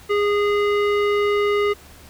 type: tone with low-pass filter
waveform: square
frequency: 411.3 Hz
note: G#4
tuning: 17 cents flat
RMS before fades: -19 dBFS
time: 0.09-1.74 s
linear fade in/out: 20 ms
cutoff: 2400 Hz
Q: 1.4
effects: added 74 Hz sine -48 dBFS peak until 2.09 s + pink hiss -46 dBFS RMS until 2.09 s